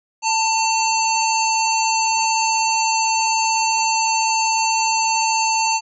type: harmonic tone with a mistuned harmonic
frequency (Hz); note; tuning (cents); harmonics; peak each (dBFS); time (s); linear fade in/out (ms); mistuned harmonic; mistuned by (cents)
899; A5; +37; 1 / 3 / 5 / 7 / 8; -18 / -23 / -25 / -26 / -27; 0.22-5.81; 50; 1; -15
effects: none